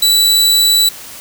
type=tone; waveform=sawtooth; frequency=3951 Hz; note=B7; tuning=in tune; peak=-5 dBFS; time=0.02-0.89 s; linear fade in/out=5 ms; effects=white hiss -32 dBFS RMS until 1.2 s